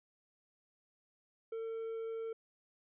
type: tone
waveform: triangle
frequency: 451.1 Hz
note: A4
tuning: 43 cents sharp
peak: -36 dBFS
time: 1.52-2.33 s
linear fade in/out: 5 ms
effects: resampled to 8000 Hz